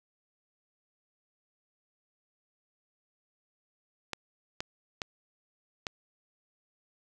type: clicks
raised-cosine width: 0.2 ms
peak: -16 dBFS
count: 4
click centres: 4.133 / 4.605 / 5.018 / 5.868 s
effects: none